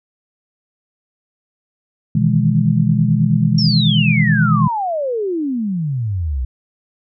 sine chord, E major seventh, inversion second, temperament equal, 123.47 / 155.56 / 164.81 / 207.7 Hz, B2 / D#3 / E3 / G#3, 0 / 0 / 0 / 0 cents, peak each -17 dBFS, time 2.15-4.68 s, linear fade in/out 5 ms
sine exponential sweep, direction down, 5588 to 59.7 Hz, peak -17 dBFS, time 3.58-6.45 s, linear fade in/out 5 ms
effects none

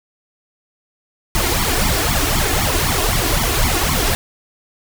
pink noise with flanger, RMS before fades -17 dBFS, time 1.35-4.15 s, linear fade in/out 0 ms, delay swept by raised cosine 0.89 to 2.89 ms, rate 3.9 Hz, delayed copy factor +0.95, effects none

